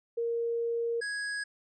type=tone pair in turn; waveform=sine / square; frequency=466.2 / 1661.3 Hz; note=A#4 / G#6; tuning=0 / 0 cents; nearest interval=octave + minor seventh; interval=2200 cents; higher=second; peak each=-28 / -33 dBFS; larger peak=first; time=0.17-1.01 / 1.01-1.44 s; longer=first; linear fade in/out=10 ms; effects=resampled to 22050 Hz